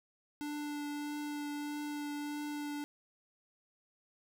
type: tone with vibrato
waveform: square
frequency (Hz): 293.7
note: D4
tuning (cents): 0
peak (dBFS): -38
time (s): 0.41-2.84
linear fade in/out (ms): 0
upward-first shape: triangle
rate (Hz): 1.6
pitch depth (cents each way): 12
effects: none